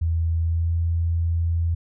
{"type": "tone with pitch glide", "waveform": "sine", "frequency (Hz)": [82.41, 83.8], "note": ["E2", "E2"], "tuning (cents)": [0, 29], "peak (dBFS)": -19, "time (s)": [0.01, 1.75], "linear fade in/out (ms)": 10, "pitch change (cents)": 29, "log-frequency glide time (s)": [0.4, 0.74], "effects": []}